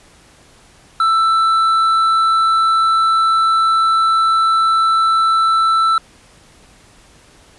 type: tone with hard clipping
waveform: triangle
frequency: 1327 Hz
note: E6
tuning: 11 cents sharp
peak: -12 dBFS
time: 1-5.98 s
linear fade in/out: 2 ms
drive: 8 dB
effects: pink hiss -47 dBFS RMS until 7.58 s + resampled to 24000 Hz